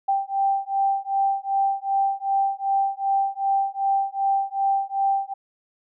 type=beating tone pair; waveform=sine; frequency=784 / 786.6 Hz; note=G5 / G5; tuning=0 / +6 cents; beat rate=2.6 Hz; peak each=-23 dBFS; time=0.08-5.34 s; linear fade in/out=10 ms; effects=none